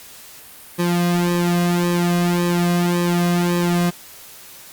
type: tone with flanger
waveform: sawtooth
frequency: 174.61 Hz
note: F3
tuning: in tune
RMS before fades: -18 dBFS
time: 0.78-3.91 s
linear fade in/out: 20 ms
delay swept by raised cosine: 1.4 to 2.23 ms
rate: 1.8 Hz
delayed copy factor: -0.85
effects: white hiss -41 dBFS RMS until 4.72 s + Opus 48 kbps